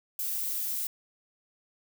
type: noise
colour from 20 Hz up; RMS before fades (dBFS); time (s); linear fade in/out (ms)
violet; -32; 0.19-0.87; 2
effects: none